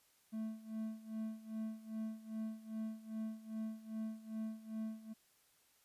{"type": "tone with tremolo", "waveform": "triangle", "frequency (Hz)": 220, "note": "A3", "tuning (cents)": 0, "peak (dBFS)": -36, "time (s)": [0.32, 5.14], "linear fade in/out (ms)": 20, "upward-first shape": "sine", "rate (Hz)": 2.5, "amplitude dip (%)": 85, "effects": ["white hiss -72 dBFS RMS until 5.84 s", "resampled to 32000 Hz"]}